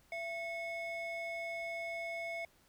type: ring-modulated tone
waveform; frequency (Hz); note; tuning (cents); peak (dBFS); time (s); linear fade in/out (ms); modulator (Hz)
triangle; 1433; F6; +44; -33; 0.12-2.45; 2; 761
effects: pink hiss -68 dBFS RMS until 2.68 s